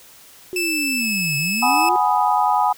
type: linear two-way sweep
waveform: sine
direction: down then up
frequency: 371.1 to 138.4 to 371.1 Hz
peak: -24 dBFS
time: 0.53-1.96 s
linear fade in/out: 0 ms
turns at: 1.37 s
type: tone with pitch glide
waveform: sawtooth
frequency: 2637 to 2601 Hz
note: E7 to E7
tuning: 0 to -24 cents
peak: -17 dBFS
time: 0.56-1.89 s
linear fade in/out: 2 ms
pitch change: -24 cents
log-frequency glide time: 0.98-1.06 s
type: chord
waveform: sine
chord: G# minor seventh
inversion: third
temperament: equal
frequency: 740 / 830.6 / 987.8 / 1244.5 Hz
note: F#5 / G#5 / B5 / D#6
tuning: 0 / 0 / 0 / 0 cents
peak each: -21 / -18 / -20 / -23 dBFS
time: 1.62-2.73 s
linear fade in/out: 10 ms
effects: white hiss -46 dBFS RMS until 2.77 s